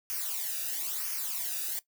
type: noise with flanger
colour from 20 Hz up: blue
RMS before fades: -34 dBFS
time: 0.1-1.79 s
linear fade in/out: 0 ms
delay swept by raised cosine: 0.25 to 0.95 ms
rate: 1 Hz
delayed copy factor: -0.75
effects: noise-tail reverb RT60 0.1 s tail -17 dB re dry